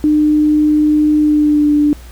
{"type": "tone with pitch glide", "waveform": "sine", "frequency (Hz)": [302, 295.1], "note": ["D4", "D4"], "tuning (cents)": [48, 8], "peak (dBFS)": -8, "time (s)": [0.04, 1.93], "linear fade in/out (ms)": 0, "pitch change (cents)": -40, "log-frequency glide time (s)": [1.2, 1.72], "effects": ["added 60 Hz sine -32 dBFS peak until 2.11 s", "pink hiss -42 dBFS RMS until 2.11 s"]}